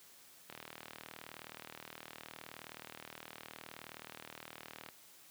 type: click train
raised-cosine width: 0.3 ms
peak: -30 dBFS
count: 173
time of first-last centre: 0.5-4.888 s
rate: 39.2 Hz
effects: white hiss -60 dBFS RMS until 5.3 s + high-pass 100 Hz 12 dB/octave